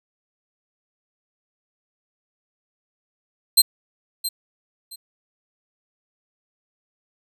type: tone with echo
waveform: 20% pulse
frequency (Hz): 4139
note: C8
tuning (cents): -20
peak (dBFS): -4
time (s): 3.57-3.62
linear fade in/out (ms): 10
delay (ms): 670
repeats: 2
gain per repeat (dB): -13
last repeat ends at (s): 4.96
effects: none